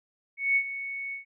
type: tone with ADSR envelope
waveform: sine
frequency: 2217 Hz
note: C#7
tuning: in tune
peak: -19 dBFS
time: 0.37-1.25 s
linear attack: 190 ms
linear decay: 69 ms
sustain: -13 dB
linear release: 120 ms
effects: none

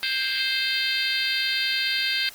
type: harmonic tone with a mistuned harmonic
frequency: 523.3 Hz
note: C5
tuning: in tune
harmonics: 3 / 4 / 5 / 6 / 7 / 8 / 9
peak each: -30 / -30 / -30 / -30 / -30 / -30 / -30 dBFS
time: 0.03-2.29 s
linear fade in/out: 0 ms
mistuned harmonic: 3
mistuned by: +16 cents
effects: white hiss -45 dBFS RMS until 2.34 s + Opus 24 kbps

